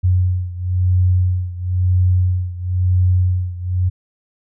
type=beating tone pair; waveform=sine; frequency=90.7 / 91.69 Hz; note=F#2 / F#2; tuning=-34 / -15 cents; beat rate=0.99 Hz; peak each=-15 / -18 dBFS; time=0.03-3.9 s; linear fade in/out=20 ms; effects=none